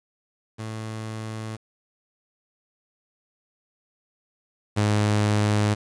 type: tone pair in turn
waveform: sawtooth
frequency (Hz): 110 / 104.88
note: A2 / G#2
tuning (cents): 0 / +17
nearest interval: minor second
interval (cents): 83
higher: first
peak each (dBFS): -27 / -15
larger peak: second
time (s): 0.58-1.57 / 4.76-5.75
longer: neither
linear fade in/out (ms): 20
effects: resampled to 22050 Hz + 8-bit